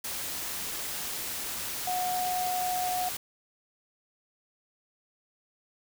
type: tone in noise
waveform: sine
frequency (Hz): 729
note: F#5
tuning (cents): -26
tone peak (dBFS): -28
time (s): 1.87-3.09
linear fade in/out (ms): 5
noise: white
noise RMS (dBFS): -35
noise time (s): 0.04-3.17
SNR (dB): +4
effects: none